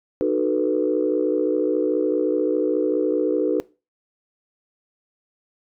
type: chord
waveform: sine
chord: B dominant seventh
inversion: first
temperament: equal with one note detuned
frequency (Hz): 305.1 / 370 / 440 / 493.9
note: D#4 / F#4 / A4 / B4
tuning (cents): -34 / 0 / 0 / 0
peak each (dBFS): -23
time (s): 0.21-3.6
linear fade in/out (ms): 0
effects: noise-tail reverb RT60 0.3 s tail -21 dB re dry + tanh soft clip ceiling -8 dBFS